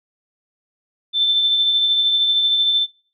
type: tone with tremolo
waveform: sine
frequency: 3542 Hz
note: A7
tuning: 11 cents sharp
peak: -12 dBFS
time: 1.13-2.87 s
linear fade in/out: 50 ms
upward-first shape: triangle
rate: 13 Hz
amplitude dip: 35%
effects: noise-tail reverb RT60 0.4 s tail -21 dB re dry